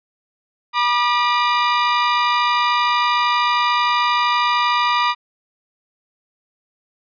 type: tone pair together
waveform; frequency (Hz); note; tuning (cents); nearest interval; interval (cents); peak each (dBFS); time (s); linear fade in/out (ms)
sawtooth; 969.8 / 1199; B5 / D6; -32 / +36; major third; 368; -14; 0.73-5.15; 50
effects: resampled to 11025 Hz